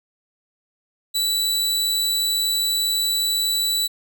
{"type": "tone", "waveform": "sawtooth", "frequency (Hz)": 3951, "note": "B7", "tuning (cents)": 0, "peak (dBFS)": -16, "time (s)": [1.14, 3.88], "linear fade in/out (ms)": 20, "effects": []}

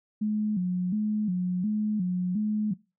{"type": "tone with vibrato", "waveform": "sine", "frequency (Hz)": 196, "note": "G3", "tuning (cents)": 0, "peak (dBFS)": -24, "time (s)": [0.21, 2.74], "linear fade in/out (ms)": 10, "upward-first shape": "square", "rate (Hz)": 1.4, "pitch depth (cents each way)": 140, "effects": ["noise-tail reverb RT60 0.3 s tail -23 dB re dry"]}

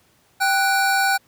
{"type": "tone pair together", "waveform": "square", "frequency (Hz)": [784, 1480], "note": ["G5", "F#6"], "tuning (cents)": [0, 0], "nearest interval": "major seventh", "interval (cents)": 1100, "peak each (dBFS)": -20, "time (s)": [0.4, 1.18], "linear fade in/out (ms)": 20, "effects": ["pink hiss -59 dBFS RMS until 1.27 s", "high-pass 80 Hz 12 dB/octave"]}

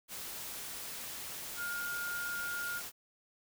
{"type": "tone in noise", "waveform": "sine", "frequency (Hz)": 1417, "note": "F6", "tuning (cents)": 25, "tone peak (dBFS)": -36, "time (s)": [1.56, 2.82], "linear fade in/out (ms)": 50, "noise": "white", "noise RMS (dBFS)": -43, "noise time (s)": [0.08, 2.92], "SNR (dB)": 4, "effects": []}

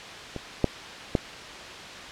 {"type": "clicks", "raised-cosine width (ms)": 2, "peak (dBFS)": [-19, -6, -7], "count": 3, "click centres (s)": [0.363, 0.643, 1.152], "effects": ["white hiss -39 dBFS RMS until 2.11 s", "low-pass 4000 Hz 12 dB/octave"]}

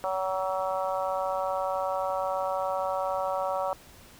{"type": "harmonic tone", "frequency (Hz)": 188.7, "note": "F#3", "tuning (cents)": 34, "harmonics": [3, 4, 5, 6, 7], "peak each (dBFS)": [-30, -32, -34, -36, -37], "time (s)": [0.04, 3.73], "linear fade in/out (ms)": 0, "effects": ["pink hiss -52 dBFS RMS until 4.19 s"]}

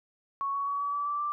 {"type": "tone with pitch steps", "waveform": "sine", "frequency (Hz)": [1108.7, 1119.6, 1130.7, 1141.8, 1153.1, 1164.5, 1176], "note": ["C#6", "C#6", "C#6", "D6", "D6", "D6", "D6"], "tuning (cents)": [0, 17, 34, -49, -32, -15, 2], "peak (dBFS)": -28, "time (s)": [0.41, 1.32], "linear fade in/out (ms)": 0, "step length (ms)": 130, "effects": []}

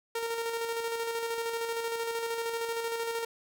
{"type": "tone with tremolo", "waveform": "sawtooth", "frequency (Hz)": 461.1, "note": "A#4", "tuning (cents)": -19, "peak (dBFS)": -26, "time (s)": [0.15, 3.25], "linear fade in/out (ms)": 5, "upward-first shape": "square", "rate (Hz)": 13, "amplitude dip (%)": 35, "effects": []}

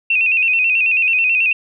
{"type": "tone with vibrato", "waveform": "sine", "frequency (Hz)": 2600, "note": "E7", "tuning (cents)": -24, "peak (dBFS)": -12, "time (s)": [0.1, 1.53], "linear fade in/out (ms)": 5, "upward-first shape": "square", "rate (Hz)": 9.2, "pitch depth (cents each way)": 66, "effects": []}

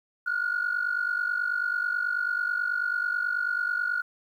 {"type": "tone pair together", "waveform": "sine", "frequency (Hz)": [1418, 1467.2], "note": ["F6", "F#6"], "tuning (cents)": [26, -15], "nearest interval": "minor second", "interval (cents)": 59, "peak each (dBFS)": [-27, -27], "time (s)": [0.26, 4.02], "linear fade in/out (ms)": 10, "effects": ["tanh soft clip ceiling -19 dBFS", "10-bit"]}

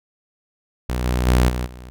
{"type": "tone with level steps", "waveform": "sawtooth", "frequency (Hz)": 61.74, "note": "B1", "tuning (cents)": 0, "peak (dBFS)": [-17, -14, -9, -18, -32], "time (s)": [0.89, 1.9], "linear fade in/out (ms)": 0, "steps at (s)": [1.04, 1.26, 1.48, 1.65], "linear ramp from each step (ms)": 20, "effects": []}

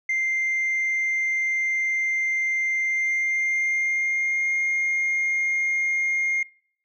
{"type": "tone with pitch glide", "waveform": "sine", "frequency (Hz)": [2093, 2127], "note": ["C7", "C7"], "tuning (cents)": [0, 28], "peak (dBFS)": -19, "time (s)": [0.09, 6.43], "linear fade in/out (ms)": 5, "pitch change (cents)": 28, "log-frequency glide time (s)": [2.83, 4.51], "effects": ["noise-tail reverb RT60 0.6 s tail -24 dB re dry", "tanh soft clip ceiling -19 dBFS"]}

